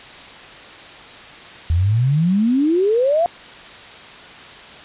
sine exponential sweep, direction up, 78.8 to 709 Hz, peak -13 dBFS, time 1.7-3.26 s, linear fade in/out 0 ms, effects white hiss -38 dBFS RMS until 4.84 s + resampled to 8000 Hz

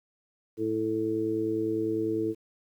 harmonic tone, 109.9 Hz, A2, 2 cents flat, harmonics 1 / 2 / 3 / 4, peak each -39 / -40 / -28 / -30 dBFS, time 0.57-2.35 s, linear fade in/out 50 ms, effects 10-bit

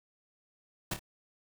pink noise with echo, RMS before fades -33 dBFS, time 0.91-0.94 s, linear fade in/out 5 ms, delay 27 ms, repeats 2, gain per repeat -8 dB, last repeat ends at 0.994 s, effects none

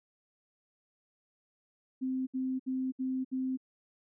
sine tone bursts, 260 Hz, C4, 11 cents flat, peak -30 dBFS, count 5, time 2.01-3.574 s, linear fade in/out 20 ms, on 260 ms, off 66 ms, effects none

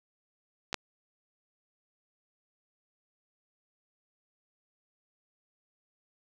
clicks, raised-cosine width 0.2 ms, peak -18 / -12 dBFS, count 2, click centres 0.729 / 0.743 s, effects none

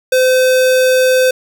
square tone, 513 Hz, C5, 34 cents flat, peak -9 dBFS, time 0.12-1.31 s, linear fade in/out 5 ms, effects none

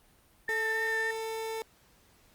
sine tone with vibrato, 1800 Hz, A6, 39 cents sharp, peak -29 dBFS, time 0.48-1.11 s, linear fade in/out 5 ms, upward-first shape sine, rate 3.5 Hz, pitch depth 17 cents each way
30% pulse tone with pitch glide, 440 to 445.6 Hz, A4 to A4, 0 to +22 cents, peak -31 dBFS, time 0.49-1.62 s, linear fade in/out 0 ms, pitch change +22 cents, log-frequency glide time 0.61-0.98 s
effects pink hiss -63 dBFS RMS until 2.34 s + Opus 32 kbps

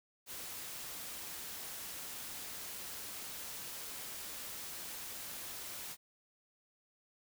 white noise, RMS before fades -45 dBFS, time 0.26-5.97 s, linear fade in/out 50 ms, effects none

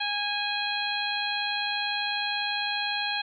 harmonic tone with a mistuned harmonic, 822 Hz, G#5, 18 cents flat, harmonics 1 / 2 / 3 / 4 / 5, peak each -33 / -33 / -33 / -33 / -33 dBFS, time 0-3.22 s, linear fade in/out 10 ms, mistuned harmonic 3, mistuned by +23 cents, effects none

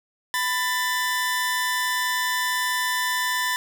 sawtooth tone pair together, 997 / 1772.3 Hz, B5 / A6, +16 / +12 cents, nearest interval minor seventh, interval 996 cents, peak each -22 / -21 dBFS, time 0.34-3.56 s, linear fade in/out 0 ms, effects none

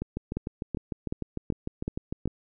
two click trains, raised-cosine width 3 ms, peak -16 / -18 dBFS, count 6 / 16, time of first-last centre 0.37-2.257 / 0.02-2.276 s, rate 2.65 / 6.65 Hz, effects none

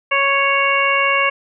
harmonic tone, 554.4 Hz, C#5, in tune, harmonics 1 / 2 / 3 / 4 / 5, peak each -22 / -18 / -23 / -18 / -20 dBFS, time 0.11-1.3 s, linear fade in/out 10 ms, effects none

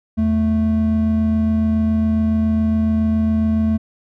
triangle tone pair together, 82.4 / 220 Hz, E2 / A3, 0 / 0 cents, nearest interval octave + perfect fourth, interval 1700 cents, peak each -19 / -13 dBFS, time 0.17-3.78 s, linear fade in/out 20 ms, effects none

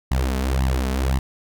sawtooth tone with flanger, 65.41 Hz, C2, in tune, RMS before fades -21 dBFS, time 0.11-1.19 s, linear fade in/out 5 ms, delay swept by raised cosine 1 to 4.7 ms, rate 1.9 Hz, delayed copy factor +0.95, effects none

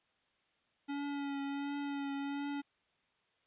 square tone with vibrato, 281.9 Hz, C#4, 29 cents sharp, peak -37 dBFS, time 0.88-2.62 s, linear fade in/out 20 ms, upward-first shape triangle, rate 1.4 Hz, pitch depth 25 cents each way, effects white hiss -75 dBFS RMS until 3.46 s + resampled to 8000 Hz

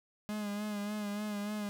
45% pulse tone with vibrato, 207.7 Hz, G#3, in tune, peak -35 dBFS, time 0.29-1.69 s, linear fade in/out 0 ms, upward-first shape sine, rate 3.4 Hz, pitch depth 38 cents each way, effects none

